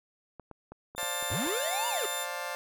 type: clicks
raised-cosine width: 1 ms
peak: -30 dBFS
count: 8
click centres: 0.397 / 0.513 / 0.72 / 0.95 / 1.03 / 1.226 / 1.304 / 1.466 s
type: tone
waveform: 15% pulse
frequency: 3585 Hz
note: A7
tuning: 32 cents sharp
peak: -27 dBFS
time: 0.96-2.27 s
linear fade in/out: 50 ms
type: chord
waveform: 20% pulse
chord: D minor seventh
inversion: third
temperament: just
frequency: 528.6 / 587.3 / 704.8 / 881 Hz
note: C5 / D5 / F5 / A5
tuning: +18 / 0 / +16 / +2 cents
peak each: -35 dBFS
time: 0.98-2.55 s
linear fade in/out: 0 ms
type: linear two-way sweep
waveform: square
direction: up then down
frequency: 73.42 to 983 to 374.7 Hz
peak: -32 dBFS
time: 1.31-2.06 s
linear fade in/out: 5 ms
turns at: 1.88 s
effects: none